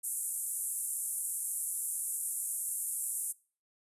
pink band-pass noise, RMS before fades -36 dBFS, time 0.03-3.33 s, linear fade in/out 20 ms, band 8300 to 12000 Hz, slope 48 dB/octave, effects noise-tail reverb RT60 0.4 s tail -23 dB re dry + resampled to 32000 Hz

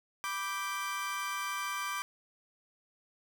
30% pulse chord, G major, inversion first, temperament equal, 987.8 / 1174.7 / 1568 Hz, B5 / D6 / G6, 0 / 0 / 0 cents, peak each -39 / -33 / -38 dBFS, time 0.24-2.02 s, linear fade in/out 0 ms, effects none

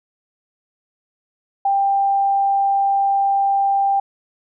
sine tone, 791 Hz, G5, 15 cents sharp, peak -14 dBFS, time 1.65-4 s, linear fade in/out 5 ms, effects none

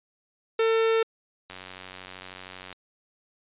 45% pulse tone, 450 Hz, A4, 39 cents sharp, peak -20 dBFS, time 0.59-1.03 s, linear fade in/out 5 ms
click train, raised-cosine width 0.2 ms, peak -22 dBFS, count 115, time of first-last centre 1.5-2.727 s, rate 92.9 Hz
effects resampled to 8000 Hz

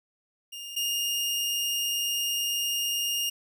sawtooth tone pair in turn, 2822 / 2833 Hz, F7 / F7, +17 / +24 cents, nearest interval unison, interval 7 cents, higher second, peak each -34 / -23 dBFS, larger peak second, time 0.52-0.76 / 0.76-3.3 s, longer second, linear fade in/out 10 ms, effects none

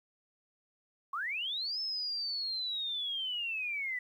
sine linear two-way sweep, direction up then down, 1052 to 5274 to 1951 Hz, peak -33 dBFS, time 1.13-3.99 s, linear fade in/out 5 ms, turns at 1.8 s, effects 11-bit

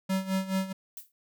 square tone with tremolo, 190.4 Hz, F#3, 50 cents sharp, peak -25 dBFS, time 0.09-0.73 s, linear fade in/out 10 ms, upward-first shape sine, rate 4.7 Hz, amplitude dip 80%
violet noise with exponential decay, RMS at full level -37 dBFS, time 0.97-1.12 s, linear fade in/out 2 ms, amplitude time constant 31 ms
effects none

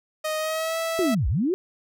sawtooth tone with pitch glide, 622.3 to 655.9 Hz, D#5 to E5, 0 to -9 cents, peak -21 dBFS, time 0.24-1.15 s, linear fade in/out 10 ms, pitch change +91 cents, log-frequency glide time 0.38-0.78 s
sine linear two-way sweep, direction down then up, 392 to 49 to 392 Hz, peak -20 dBFS, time 0.99-1.54 s, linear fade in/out 0 ms, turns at 1.28 s
effects none

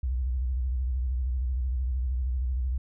sine tone with vibrato, 63.2 Hz, B1, 41 cents sharp, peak -25 dBFS, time 0.03-2.78 s, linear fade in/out 5 ms, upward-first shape square, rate 13 Hz, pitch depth 98 cents each way, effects none

